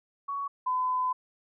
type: tone pair in turn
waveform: sine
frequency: 1120 / 1012.1 Hz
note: C#6 / B5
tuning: +18 / +42 cents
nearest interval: major second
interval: 176 cents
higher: first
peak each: -30 / -25 dBFS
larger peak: second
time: 0.28-0.48 / 0.66-1.13 s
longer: second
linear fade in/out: 10 ms
effects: none